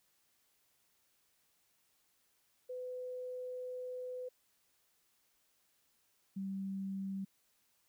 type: tone pair in turn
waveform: sine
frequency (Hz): 503 / 193.82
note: B4 / G3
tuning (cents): +32 / -19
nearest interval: octave + perfect fourth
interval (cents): 1651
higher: first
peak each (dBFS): -40 / -37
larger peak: second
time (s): 2.69-4.29 / 6.36-7.25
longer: first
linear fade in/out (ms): 10
effects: white hiss -75 dBFS RMS until 7.88 s